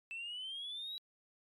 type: exponential sweep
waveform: sine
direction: up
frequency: 2637 to 3915 Hz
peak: -39 dBFS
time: 0.11-0.98 s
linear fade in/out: 0 ms
effects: tanh soft clip ceiling -38 dBFS + MP3 64 kbps